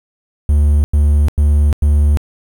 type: tone bursts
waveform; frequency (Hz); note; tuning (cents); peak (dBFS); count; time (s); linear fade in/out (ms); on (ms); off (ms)
triangle; 73.42; D2; 0; -6; 4; 0.49-2.172; 0; 350; 94
effects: 7-bit